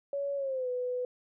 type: tone with pitch glide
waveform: sine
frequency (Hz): 562 to 497.8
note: C#5 to B4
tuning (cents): +24 to +14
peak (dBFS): -30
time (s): 0.13-1.05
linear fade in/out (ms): 2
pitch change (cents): -210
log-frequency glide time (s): 0.36-0.69
effects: none